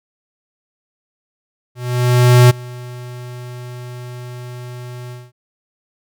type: tone with ADSR envelope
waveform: square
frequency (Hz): 123.47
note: B2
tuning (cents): 0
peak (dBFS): -5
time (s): 1.75-5.32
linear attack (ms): 750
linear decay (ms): 15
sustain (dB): -24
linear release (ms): 210
effects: none